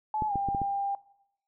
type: tone with pitch glide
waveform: sine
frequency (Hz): 859 to 796.9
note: A5 to G5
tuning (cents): -42 to +28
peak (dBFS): -27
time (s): 0.14-0.95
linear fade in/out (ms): 2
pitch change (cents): -130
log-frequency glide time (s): 0.27-0.33
type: clicks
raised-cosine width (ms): 3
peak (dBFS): -21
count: 5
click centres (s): 0.222 / 0.357 / 0.487 / 0.548 / 0.617
effects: noise-tail reverb RT60 0.8 s tail -20 dB re dry